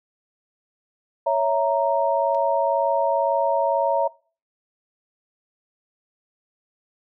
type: chord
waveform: sine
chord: A# diminished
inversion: first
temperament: equal with one note detuned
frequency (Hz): 557.3 / 659.3 / 932.3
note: C#5 / E5 / A#5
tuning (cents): +9 / 0 / 0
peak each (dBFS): -22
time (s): 1.26-4.08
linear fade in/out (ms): 10
type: clicks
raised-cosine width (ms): 0.2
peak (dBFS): -30 / -35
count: 2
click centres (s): 2.347 / 2.35
effects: noise-tail reverb RT60 0.4 s tail -23 dB re dry